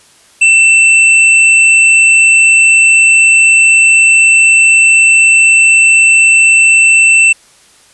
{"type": "tone", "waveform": "square", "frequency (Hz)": 2676, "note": "E7", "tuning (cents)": 25, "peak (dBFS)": -4, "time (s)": [0.41, 7.33], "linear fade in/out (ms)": 10, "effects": ["white hiss -44 dBFS RMS until 7.93 s", "resampled to 24000 Hz"]}